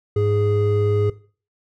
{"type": "tone pair together", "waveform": "triangle", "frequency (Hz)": [103.83, 415.3], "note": ["G#2", "G#4"], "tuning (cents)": [0, 0], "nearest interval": "2 octaves", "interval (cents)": 2400, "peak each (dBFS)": -17, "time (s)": [0.16, 1.1], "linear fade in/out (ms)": 5, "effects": ["noise-tail reverb RT60 0.4 s tail -18 dB re dry"]}